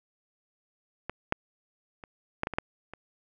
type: clicks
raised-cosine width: 0.5 ms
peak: -18 / -9 / -28 / -12 / -15 / -20 / -10 / -26 dBFS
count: 8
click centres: 1.096 / 1.324 / 2.038 / 2.434 / 2.471 / 2.537 / 2.585 / 2.936 s
effects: none